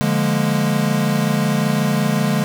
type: chord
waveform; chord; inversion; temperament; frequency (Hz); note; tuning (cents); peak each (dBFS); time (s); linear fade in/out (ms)
square; Bb dominant seventh; first; equal; 146.83 / 174.61 / 207.7 / 233.1; D3 / F3 / Ab3 / Bb3; 0 / 0 / 0 / 0; -21 / -24 / -20 / -25; 0.01-2.44; 0
effects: none